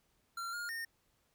square tone with pitch steps, 1371 / 1420 / 1833 Hz, F6 / F6 / A#6, -32 / +28 / -30 cents, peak -39 dBFS, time 0.37-0.85 s, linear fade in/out 5 ms, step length 160 ms, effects pink hiss -75 dBFS RMS until 1.34 s

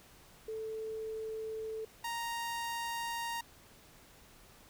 sine / sawtooth tone pair in turn, 440 / 932.3 Hz, A4 / A#5, 0 / 0 cents, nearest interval octave + minor second, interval 1300 cents, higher second, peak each -37 / -32 dBFS, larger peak second, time 0.48-1.85 / 2.04-3.41 s, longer neither, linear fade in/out 5 ms, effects pink hiss -59 dBFS RMS until 4.69 s

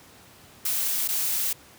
blue noise with dropouts, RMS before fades -26 dBFS, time 0.65-1.53 s, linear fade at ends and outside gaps 5 ms, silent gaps 1.078-1.086 s, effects pink hiss -51 dBFS RMS until 1.78 s + high-pass 80 Hz 12 dB/octave

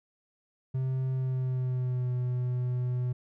triangle tone with pitch glide, 130.81 to 124.61 Hz, C3 to B2, 0 to +16 cents, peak -25 dBFS, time 0.74-3.13 s, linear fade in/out 10 ms, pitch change -84 cents, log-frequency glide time 1.12-2.12 s, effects none

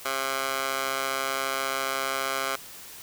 15% pulse tone with high-pass filter, 134.7 Hz, C#3, 49 cents flat, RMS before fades -29 dBFS, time 0.05-2.56 s, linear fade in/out 5 ms, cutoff 900 Hz, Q 1.3, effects white hiss -44 dBFS RMS until 3.02 s

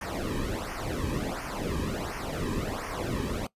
brown noise with flanger, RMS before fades -32 dBFS, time 0.01-3.47 s, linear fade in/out 5 ms, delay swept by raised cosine 0.25 to 1.45 ms, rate 1.4 Hz, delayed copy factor -0.85, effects noise-tail reverb RT60 0.1 s tail -20 dB re dry + resampled to 32000 Hz

